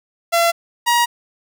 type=tone pair in turn; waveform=sawtooth; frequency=679 / 951.4 Hz; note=F5 / A#5; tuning=-49 / +35 cents; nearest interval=tritone; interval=584 cents; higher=second; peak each=-9 dBFS; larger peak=neither; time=0.32-0.52 / 0.86-1.06 s; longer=neither; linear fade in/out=20 ms; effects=none